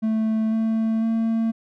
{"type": "tone with pitch steps", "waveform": "triangle", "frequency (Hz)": [220, 222.8, 225.7], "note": ["A3", "A3", "A3"], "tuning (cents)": [0, 22, 44], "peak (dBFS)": -17, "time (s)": [0.02, 1.52], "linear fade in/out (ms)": 20, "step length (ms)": 500, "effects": []}